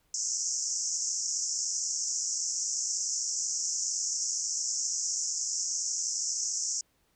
pink band-pass noise, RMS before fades -32 dBFS, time 0.14-6.81 s, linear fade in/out 2 ms, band 5400 to 7500 Hz, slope 96 dB/octave, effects pink hiss -71 dBFS RMS until 7.15 s

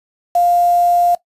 sine tone with quantisation, 701 Hz, F5, 6 cents sharp, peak -10 dBFS, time 0.35-1.15 s, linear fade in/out 5 ms, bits 5, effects noise-tail reverb RT60 0.1 s tail -17 dB re dry + resampled to 32000 Hz

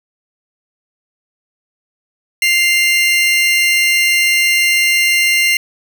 40% pulse tone pair together, 2098 / 2782 Hz, C7 / F7, +4 / -7 cents, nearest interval perfect fourth, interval 489 cents, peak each -11 / -14 dBFS, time 2.42-5.57 s, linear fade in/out 2 ms, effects none

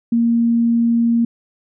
sine tone, 233.1 Hz, A#3, in tune, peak -12 dBFS, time 0.12-1.25 s, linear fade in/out 5 ms, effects none

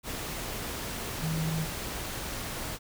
sine tone in noise, 160 Hz, D#3, 49 cents sharp, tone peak -28 dBFS, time 1.2-1.67 s, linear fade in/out 50 ms, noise pink, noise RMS -36 dBFS, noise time 0.03-2.79 s, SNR +5 dB, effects none

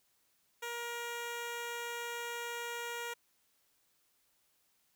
10% pulse tone, 473.2 Hz, A#4, 26 cents sharp, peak -30 dBFS, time 0.62-3.14 s, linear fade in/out 10 ms, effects white hiss -74 dBFS RMS until 4.95 s

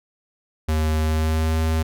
square tone with pitch glide, 78.1 to 79.93 Hz, D#2 to D#2, +7 to +47 cents, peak -19 dBFS, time 0.68-1.83 s, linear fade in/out 10 ms, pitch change +40 cents, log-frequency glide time 0.99-1.58 s, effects none

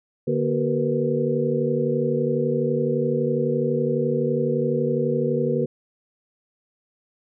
sine tone cluster, 147.1 / 237.1 / 379.6 / 462.6 / 494.5 Hz, D3 / A#3 / F#4 / A#4 / B4, +3 / +30 / +44 / -13 / +2 cents, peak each -26 dBFS, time 0.27-5.66 s, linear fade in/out 10 ms, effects none

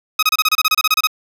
15% pulse tone bursts, 1263 Hz, D#6, 26 cents sharp, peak -5 dBFS, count 14, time 0.19-1.072 s, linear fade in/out 5 ms, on 37 ms, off 28 ms, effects none

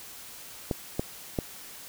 clicks, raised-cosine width 2 ms, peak -13 dBFS, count 3, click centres 0.712 / 0.995 / 1.388 s, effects white hiss -45 dBFS RMS until 1.88 s

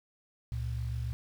sine tone pair together, 69.3 / 116.55 Hz, C#2 / A#2, 0 / 0 cents, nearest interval major sixth, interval 900 cents, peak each -35 / -34 dBFS, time 0.52-1.13 s, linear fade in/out 0 ms, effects 9-bit

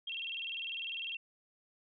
sine tone with vibrato, 2956 Hz, F#7, 2 cents flat, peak -37 dBFS, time 0.07-1.17 s, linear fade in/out 5 ms, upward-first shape square, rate 20 Hz, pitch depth 150 cents each way, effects none

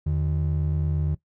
triangle ring-modulated tone, 116 Hz, A#2, 8 cents flat, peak -16 dBFS, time 0.06-1.15 s, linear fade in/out 10 ms, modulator 34.4 Hz, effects noise-tail reverb RT60 0.1 s tail -18 dB re dry + tanh soft clip ceiling -12 dBFS

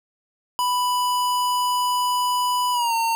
square tone with pitch glide, 990 to 913.1 Hz, B5 to A#5, +4 to -36 cents, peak -20 dBFS, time 0.59-3.15 s, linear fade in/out 0 ms, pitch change -140 cents, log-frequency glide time 2.72-2.94 s, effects none

